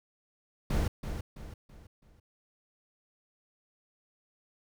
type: noise with echo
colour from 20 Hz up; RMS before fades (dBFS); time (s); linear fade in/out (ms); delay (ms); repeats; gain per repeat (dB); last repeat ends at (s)
brown; -28; 0.7-0.88; 5; 330; 4; -8; 2.2
effects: none